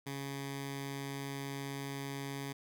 10% pulse tone with notch filter, 138.59 Hz, C#3, in tune, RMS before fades -41 dBFS, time 0.06-2.53 s, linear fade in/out 10 ms, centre 600 Hz, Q 1.2, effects none

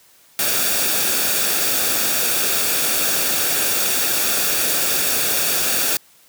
white noise with comb filter, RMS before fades -19 dBFS, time 0.39-5.97 s, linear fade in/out 2 ms, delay 0.98 ms, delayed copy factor -0.5, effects white hiss -52 dBFS RMS until 6.28 s + high-pass 80 Hz 12 dB/octave

